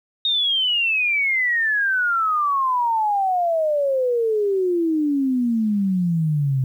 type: exponential sweep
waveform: sine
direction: down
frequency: 3729 to 128.6 Hz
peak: -17 dBFS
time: 0.25-6.64 s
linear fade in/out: 2 ms
effects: 9-bit